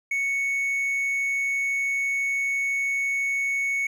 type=tone; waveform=triangle; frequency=2217 Hz; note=C#7; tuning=in tune; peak=-21 dBFS; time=0.11-3.87 s; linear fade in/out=5 ms; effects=none